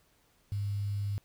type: tone with quantisation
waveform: sine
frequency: 101.3 Hz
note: G#2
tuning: 43 cents flat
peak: -30 dBFS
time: 0.52-1.18 s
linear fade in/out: 0 ms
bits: 9
effects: pink hiss -68 dBFS RMS until 1.24 s